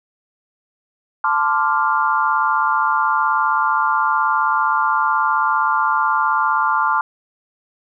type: chord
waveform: sine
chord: D minor seventh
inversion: second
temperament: equal with one note detuned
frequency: 880 / 1035.7 / 1174.7 / 1396.9 Hz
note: A5 / C6 / D6 / F6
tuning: 0 / -18 / 0 / 0 cents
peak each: -20 dBFS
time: 1.24-7.01 s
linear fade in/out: 2 ms
effects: none